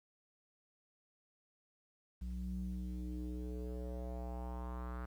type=tone with low-pass filter sweep; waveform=square; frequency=61.4 Hz; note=B1; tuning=9 cents flat; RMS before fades=-42 dBFS; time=2.21-5.06 s; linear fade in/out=10 ms; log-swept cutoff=140 to 1400 Hz; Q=3.3; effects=11-bit